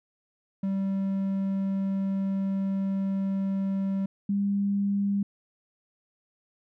triangle / sine tone pair in turn, 194.3 / 200.2 Hz, G3 / G3, -15 / +37 cents, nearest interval minor second, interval 52 cents, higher second, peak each -23 dBFS, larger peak neither, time 0.63-4.06 / 4.29-5.23 s, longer first, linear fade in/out 5 ms, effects none

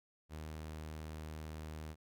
sawtooth tone, 77.78 Hz, D#2, in tune, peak -40 dBFS, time 0.29-1.96 s, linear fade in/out 50 ms, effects none

